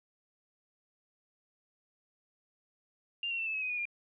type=tone with pitch steps; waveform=sine; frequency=2794 / 2735 / 2677 / 2620 / 2565 / 2511 / 2458 / 2406 Hz; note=F7 / F7 / E7 / E7 / E7 / D#7 / D#7 / D7; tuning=0 / -37 / +26 / -11 / -48 / +15 / -22 / +41 cents; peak=-32 dBFS; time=3.23-3.854 s; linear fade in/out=2 ms; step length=78 ms; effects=none